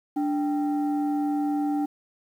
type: tone pair together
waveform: sine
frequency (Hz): 293.5 / 784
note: D4 / G5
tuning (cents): -1 / 0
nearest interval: octave + perfect fourth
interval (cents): 1701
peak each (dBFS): -22 / -29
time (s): 0.16-1.86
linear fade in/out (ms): 10
effects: tanh soft clip ceiling -19 dBFS + 9-bit